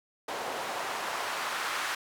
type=noise with band-pass filter sweep; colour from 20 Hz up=white; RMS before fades=-34 dBFS; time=0.28-1.95 s; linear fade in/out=5 ms; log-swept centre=640 to 1400 Hz; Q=1.2; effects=none